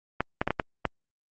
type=clicks; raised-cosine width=0.5 ms; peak=-9 dBFS; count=6; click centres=0.206 / 0.415 / 0.476 / 0.506 / 0.598 / 0.853 s; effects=Opus 32 kbps